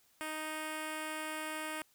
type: tone with notch filter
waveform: 5% pulse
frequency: 311.1 Hz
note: D#4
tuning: in tune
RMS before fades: -40 dBFS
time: 0.21-1.82 s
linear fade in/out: 0 ms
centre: 4000 Hz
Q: 1.5
effects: white hiss -69 dBFS RMS until 1.94 s